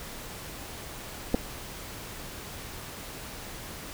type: clicks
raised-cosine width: 2 ms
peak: -11 dBFS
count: 2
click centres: 1.343 / 1.347 s
effects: pink hiss -41 dBFS RMS until 3.93 s